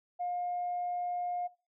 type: tone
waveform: sine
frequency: 711 Hz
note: F5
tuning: 31 cents sharp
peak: -31 dBFS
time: 0.19-1.48 s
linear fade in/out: 20 ms
effects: noise-tail reverb RT60 0.3 s tail -19 dB re dry + tanh soft clip ceiling -27 dBFS